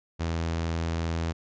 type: tone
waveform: sawtooth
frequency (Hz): 82.7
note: E2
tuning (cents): +6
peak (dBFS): -23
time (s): 0.19-1.33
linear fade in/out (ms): 20
effects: resampled to 16000 Hz